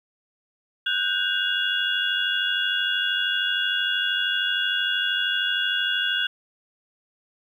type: tone cluster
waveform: sine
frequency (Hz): 1481 / 1574 / 2822 / 3377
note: F#6 / G6 / F7 / G#7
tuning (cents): +1 / +7 / +17 / +28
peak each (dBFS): -27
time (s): 0.86-6.27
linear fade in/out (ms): 5
effects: 9-bit